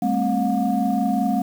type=tone cluster; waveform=sine; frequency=200 / 225 / 264.4 / 717 Hz; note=G3 / A3 / C4 / F5; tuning=+35 / +39 / +18 / +45 cents; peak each=-23 dBFS; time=0.02-1.42 s; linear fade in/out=5 ms; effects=tanh soft clip ceiling -9 dBFS + 7-bit